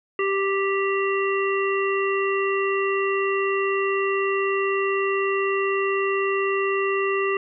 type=harmonic tone; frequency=392 Hz; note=G4; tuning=in tune; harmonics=1 / 3 / 5 / 7; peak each=-22 / -27 / -29 / -30 dBFS; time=0.19-7.37 s; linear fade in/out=2 ms; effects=none